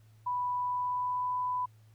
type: tone with pitch glide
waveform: sine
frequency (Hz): 987.8 to 997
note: B5 to B5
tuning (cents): 0 to +16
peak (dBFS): -29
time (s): 0.26-1.66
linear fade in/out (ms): 10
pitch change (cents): +16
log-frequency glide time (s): 0.56-1.37
effects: added 109 Hz sine -56 dBFS peak until 1.94 s + pink hiss -70 dBFS RMS until 1.94 s